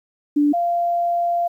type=tone pair in turn; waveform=sine; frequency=292.4 / 691.6 Hz; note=D4 / F5; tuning=-7 / -17 cents; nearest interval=octave + minor third; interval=1490 cents; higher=second; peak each=-13 / -17 dBFS; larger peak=first; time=0.36-0.53 / 0.53-1.48 s; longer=second; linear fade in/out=10 ms; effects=9-bit